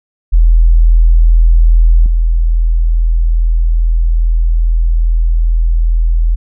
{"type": "tone with level steps", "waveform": "sine", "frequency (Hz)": 41.2, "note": "E1", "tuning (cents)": 0, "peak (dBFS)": [-3, -7], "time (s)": [0.32, 6.36], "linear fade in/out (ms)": 20, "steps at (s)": 2.06, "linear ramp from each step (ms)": 2, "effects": []}